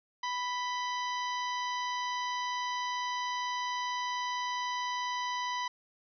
harmonic tone with a mistuned harmonic, 987.8 Hz, B5, in tune, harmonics 1 / 2 / 3 / 4 / 5 / 6, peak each -33 / -39 / -43 / -45 / -47 / -49 dBFS, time 0.23-5.68 s, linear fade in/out 5 ms, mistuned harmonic 3, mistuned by +56 cents, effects none

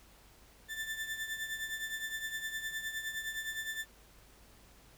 35% pulse tone with tremolo, 1770 Hz, A6, 10 cents sharp, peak -32 dBFS, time 0.68-3.86 s, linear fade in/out 50 ms, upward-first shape triangle, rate 9.7 Hz, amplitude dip 70%, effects added 50 Hz sine -63 dBFS peak until 4.97 s + pink hiss -61 dBFS RMS until 4.97 s

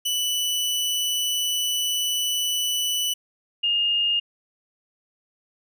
sawtooth / sine tone pair in turn, 2973 / 2834 Hz, F#7 / F7, +8 / +25 cents, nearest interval minor second, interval 83 cents, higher first, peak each -19 dBFS, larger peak neither, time 0.05-3.14 / 3.63-4.2 s, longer first, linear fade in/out 10 ms, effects none

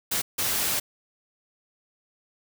white noise bursts at uneven times, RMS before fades -26 dBFS, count 2, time 0.11-0.22 / 0.38-0.8 s, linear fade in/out 10 ms, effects none

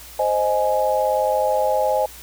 sine chord, Ab major, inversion first, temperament equal with one note detuned, 523.3 / 622.3 / 835.9 Hz, C5 / Eb5 / Ab5, 0 / 0 / +11 cents, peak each -21 dBFS, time 0.19-2.06 s, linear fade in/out 5 ms, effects added 60 Hz sine -45 dBFS peak until 2.22 s + white hiss -41 dBFS RMS until 2.22 s

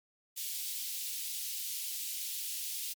white high-pass noise, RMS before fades -38 dBFS, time 0.36-2.94 s, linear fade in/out 20 ms, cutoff 2800 Hz, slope 24 dB/octave, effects MP3 96 kbps

